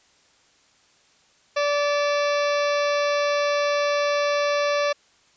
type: harmonic tone with a mistuned harmonic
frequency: 580 Hz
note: D5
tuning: 22 cents flat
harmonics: 1 / 2 / 3 / 4 / 5 / 6 / 7 / 8 / 9 / 10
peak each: -21 / -27 / -31 / -33 / -35 / -37 / -38 / -39 / -40 / -41 dBFS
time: 1.56-4.93 s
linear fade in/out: 10 ms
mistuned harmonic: 5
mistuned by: -120 cents
effects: white hiss -59 dBFS RMS until 5.36 s + resampled to 16000 Hz